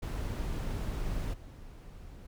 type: noise with level steps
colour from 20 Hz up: brown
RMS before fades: -34 / -48 dBFS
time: 0.02-2.27 s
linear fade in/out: 10 ms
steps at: 1.33 s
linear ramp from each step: 10 ms
effects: none